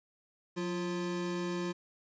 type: tone pair together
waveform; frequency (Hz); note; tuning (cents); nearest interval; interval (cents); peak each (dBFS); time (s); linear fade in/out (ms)
square; 179.3 / 347.2; F3 / F4; +46 / -10; major seventh; 1144; -37 / -36; 0.56-1.73; 20
effects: resampled to 16000 Hz + 12-bit